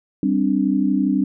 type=chord; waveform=sine; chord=G suspended fourth; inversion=none; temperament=equal; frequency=196 / 261.6 / 293.7 Hz; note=G3 / C4 / D4; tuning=0 / 0 / 0 cents; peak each=-20 dBFS; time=0.23-1.24 s; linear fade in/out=2 ms; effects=none